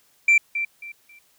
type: tone with echo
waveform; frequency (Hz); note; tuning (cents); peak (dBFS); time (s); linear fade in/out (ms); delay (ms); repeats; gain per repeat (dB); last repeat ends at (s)
sine; 2349; D7; 0; -10; 0.28-0.38; 5; 270; 3; -12; 1.19
effects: tanh soft clip ceiling -11 dBFS + white hiss -61 dBFS RMS until 1.38 s